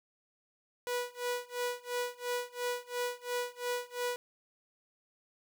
sawtooth tone with tremolo, 489.4 Hz, B4, 16 cents flat, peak -27 dBFS, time 0.87-4.16 s, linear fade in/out 0 ms, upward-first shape sine, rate 2.9 Hz, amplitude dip 95%, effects 10-bit

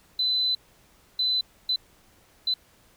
triangle tone bursts at uneven times, 4019 Hz, B7, 30 cents sharp, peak -18 dBFS, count 4, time 0.19-0.55 / 1.19-1.41 / 1.69-1.76 / 2.47-2.54 s, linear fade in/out 5 ms, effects tanh soft clip ceiling -20 dBFS + pink hiss -59 dBFS RMS until 2.96 s

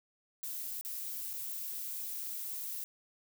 violet noise with dropouts, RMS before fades -40 dBFS, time 0.43-2.84 s, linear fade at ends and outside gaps 0 ms, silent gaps 0.811-0.849 / 1.332-1.337 s, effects none

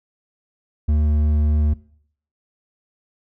sine tone with hard clipping, 75.3 Hz, D2, 44 cents sharp, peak -16 dBFS, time 0.88-1.74 s, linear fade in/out 10 ms, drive 6 dB, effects noise-tail reverb RT60 0.6 s tail -20 dB re dry

